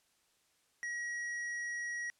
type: tone with hard clipping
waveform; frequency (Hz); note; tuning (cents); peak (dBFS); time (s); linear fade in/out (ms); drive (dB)
sine; 1907; A#6; +39; -38; 0.83-2.1; 0; 7
effects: white hiss -73 dBFS RMS until 2.19 s + low-pass 10000 Hz 12 dB/octave